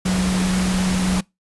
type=tone in noise; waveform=sine; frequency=185 Hz; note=F#3; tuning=in tune; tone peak=-17 dBFS; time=0.05-1.21 s; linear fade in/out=10 ms; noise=pink; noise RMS=-25 dBFS; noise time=0.05-1.21 s; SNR=+5 dB; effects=noise-tail reverb RT60 0.2 s tail -24 dB re dry + resampled to 24000 Hz